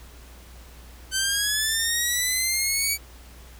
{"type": "linear sweep", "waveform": "10% pulse", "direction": "up", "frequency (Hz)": [1529, 2287], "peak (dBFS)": -13, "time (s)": [1.11, 2.98], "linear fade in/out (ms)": 50, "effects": ["added 60 Hz sine -44 dBFS peak until 3.59 s", "pink hiss -50 dBFS RMS until 3.59 s"]}